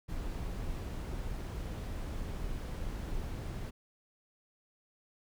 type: noise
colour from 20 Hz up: brown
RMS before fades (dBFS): -38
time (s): 0.08-3.71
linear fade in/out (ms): 20
effects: none

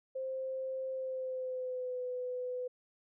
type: tone with pitch glide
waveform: sine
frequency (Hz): 525 to 500.4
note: C5 to B4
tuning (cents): +6 to +23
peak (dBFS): -35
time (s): 0.15-2.68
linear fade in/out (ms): 10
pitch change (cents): -83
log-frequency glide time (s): 0.91-2.02
effects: none

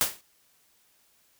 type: noise with exponential decay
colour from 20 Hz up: white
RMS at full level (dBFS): -20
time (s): 0.01-0.21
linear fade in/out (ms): 0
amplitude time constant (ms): 43
effects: white hiss -65 dBFS RMS until 1.39 s

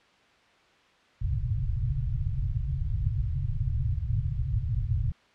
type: low-pass noise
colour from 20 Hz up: white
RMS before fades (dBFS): -28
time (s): 1.21-5.12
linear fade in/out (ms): 10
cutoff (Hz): 140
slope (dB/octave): 96
effects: white hiss -60 dBFS RMS until 5.34 s + low-pass 3000 Hz 12 dB/octave

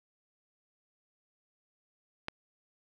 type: click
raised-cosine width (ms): 0.3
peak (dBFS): -18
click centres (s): 2.284
effects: none

